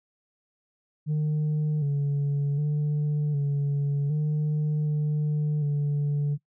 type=tone with pitch steps; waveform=sine; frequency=152 / 142.5 / 148.7 / 142.3 / 151.3 / 150.2 / 145.2 Hz; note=D#3 / C#3 / D3 / C#3 / D#3 / D3 / D3; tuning=-40 / +48 / +22 / +46 / -48 / +39 / -19 cents; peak=-20 dBFS; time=1.06-6.38 s; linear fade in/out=50 ms; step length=760 ms; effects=noise-tail reverb RT60 0.1 s tail -22 dB re dry + tanh soft clip ceiling -22 dBFS